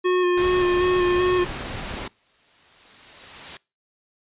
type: tone with vibrato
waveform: square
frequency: 360.2 Hz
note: F#4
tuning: 46 cents flat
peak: -18 dBFS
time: 0.04-1.45 s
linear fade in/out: 20 ms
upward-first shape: square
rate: 2.6 Hz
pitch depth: 17 cents each way
type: noise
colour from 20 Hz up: pink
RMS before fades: -31 dBFS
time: 0.37-2.08 s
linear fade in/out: 5 ms
type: noise with exponential growth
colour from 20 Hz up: white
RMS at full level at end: -34 dBFS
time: 1.59-3.57 s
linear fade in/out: 1 ms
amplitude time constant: 430 ms
effects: noise-tail reverb RT60 0.3 s tail -24 dB re dry + resampled to 8000 Hz